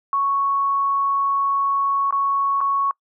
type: tone with dropouts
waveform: sine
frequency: 1108.7 Hz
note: C#6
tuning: in tune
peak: -17 dBFS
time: 0.13-2.91 s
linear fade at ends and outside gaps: 1 ms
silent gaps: 2.108-2.125 / 2.606-2.612 s
effects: noise-tail reverb RT60 0.1 s tail -26 dB re dry